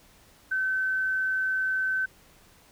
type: tone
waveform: sine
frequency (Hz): 1531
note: G6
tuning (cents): -41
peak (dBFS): -24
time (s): 0.51-2.06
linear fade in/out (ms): 10
effects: pink hiss -57 dBFS RMS until 2.71 s